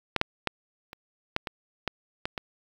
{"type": "clicks", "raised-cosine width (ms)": 0.3, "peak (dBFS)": [-8, -6, -9, -25, -9, -16, -11, -13, -16], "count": 9, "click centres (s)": [0.163, 0.214, 0.473, 0.931, 1.364, 1.472, 1.877, 2.255, 2.378], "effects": ["7-bit"]}